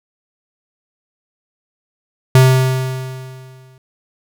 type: tone with exponential decay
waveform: square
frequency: 130.2 Hz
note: C3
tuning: 8 cents flat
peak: -5 dBFS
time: 2.35-3.78 s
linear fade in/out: 2 ms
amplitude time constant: 310 ms
effects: none